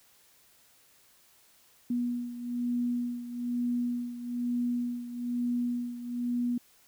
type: beating tone pair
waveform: sine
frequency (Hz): 242.1 / 243.2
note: B3 / B3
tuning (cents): -34 / -26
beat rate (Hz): 1.1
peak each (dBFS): -30 / -35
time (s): 1.9-6.58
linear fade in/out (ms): 5
effects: white hiss -62 dBFS RMS until 6.87 s